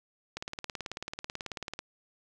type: click train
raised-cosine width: 0.2 ms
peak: -19 dBFS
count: 27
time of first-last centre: 0.37-1.791 s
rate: 18.3 Hz
effects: none